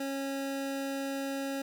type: tone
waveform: 25% pulse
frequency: 273.8 Hz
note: C#4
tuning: 21 cents flat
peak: -29 dBFS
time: 0-1.62 s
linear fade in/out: 5 ms
effects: none